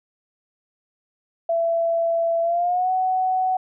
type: tone with pitch glide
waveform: sine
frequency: 669 to 746.6 Hz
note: E5 to F#5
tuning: +25 to +15 cents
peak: -18 dBFS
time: 1.49-3.57 s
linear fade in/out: 5 ms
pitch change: +190 cents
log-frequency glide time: 2.42-2.91 s
effects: none